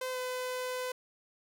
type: tone with pitch glide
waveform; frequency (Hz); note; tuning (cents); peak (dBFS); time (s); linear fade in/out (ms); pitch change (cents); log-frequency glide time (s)
sawtooth; 513 to 505.6; C5 to B4; -34 to +41; -30; 0.01-0.92; 5; -25; 0.11-0.18
effects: none